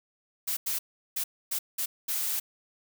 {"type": "noise bursts at uneven times", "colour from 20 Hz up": "blue", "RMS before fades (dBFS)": -30, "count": 6, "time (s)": [[0.47, 0.57], [0.66, 0.79], [1.16, 1.24], [1.51, 1.59], [1.78, 1.86], [2.08, 2.4]], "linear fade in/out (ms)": 10, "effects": []}